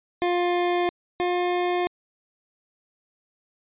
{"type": "tone pair in turn", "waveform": "25% pulse", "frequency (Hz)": [352.6, 355.7], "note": ["F4", "F4"], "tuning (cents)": [17, 32], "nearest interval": "unison", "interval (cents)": 15, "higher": "second", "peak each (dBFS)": [-17, -18], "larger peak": "first", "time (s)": [[0.22, 0.89], [1.2, 1.87]], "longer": "neither", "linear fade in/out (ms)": 0, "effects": ["resampled to 8000 Hz"]}